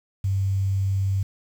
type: tone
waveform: sine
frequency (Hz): 97.2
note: G2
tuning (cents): -14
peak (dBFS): -20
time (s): 0.24-1.23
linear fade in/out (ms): 5
effects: 8-bit